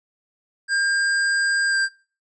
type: tone with pitch glide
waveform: square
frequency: 1604 to 1585.6 Hz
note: G6 to G6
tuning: +39 to +19 cents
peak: -19 dBFS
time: 0.68-1.89 s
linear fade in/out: 50 ms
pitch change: -20 cents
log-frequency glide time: 1.69-1.76 s
effects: noise-tail reverb RT60 0.4 s tail -23 dB re dry + resampled to 22050 Hz